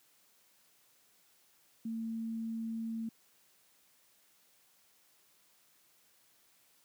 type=tone; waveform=sine; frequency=225.8 Hz; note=A3; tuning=45 cents sharp; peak=-35 dBFS; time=1.85-3.09 s; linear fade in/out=5 ms; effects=white hiss -68 dBFS RMS until 6.84 s + high-pass 100 Hz 12 dB/octave